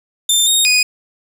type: tone with pitch steps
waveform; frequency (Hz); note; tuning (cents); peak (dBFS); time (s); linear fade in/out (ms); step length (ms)
20% pulse; 3583 / 3717 / 2481; A7 / A#7 / D#7; +31 / -6 / -6; -5; 0.29-0.83; 5; 180
effects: none